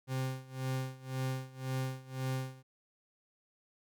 40% pulse tone with tremolo, 130.9 Hz, C3, 1 cent sharp, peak -31 dBFS, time 0.07-2.63 s, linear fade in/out 50 ms, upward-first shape sine, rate 1.9 Hz, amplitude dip 90%, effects none

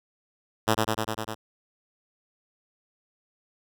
5% pulse tone with echo, 110 Hz, A2, in tune, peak -8 dBFS, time 0.67-0.75 s, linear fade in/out 20 ms, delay 100 ms, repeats 6, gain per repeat -2 dB, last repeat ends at 1.35 s, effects none

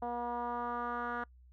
10% pulse tone with low-pass filter sweep, 240 Hz, B3, 49 cents flat, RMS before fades -37 dBFS, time 0.02-1.24 s, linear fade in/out 5 ms, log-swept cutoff 810 to 1500 Hz, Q 3, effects noise-tail reverb RT60 0.1 s tail -26 dB re dry + added 62 Hz sine -56 dBFS peak until 1.52 s

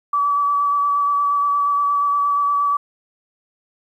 sine tone with vibrato, 1148 Hz, D6, 40 cents flat, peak -15 dBFS, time 0.13-2.77 s, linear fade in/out 5 ms, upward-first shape square, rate 8.5 Hz, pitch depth 11 cents each way, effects 9-bit

